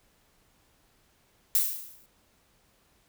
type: noise with exponential decay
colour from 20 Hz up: violet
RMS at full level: -21 dBFS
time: 1.55-2.06 s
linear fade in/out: 1 ms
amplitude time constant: 110 ms
effects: pink hiss -66 dBFS RMS until 3.08 s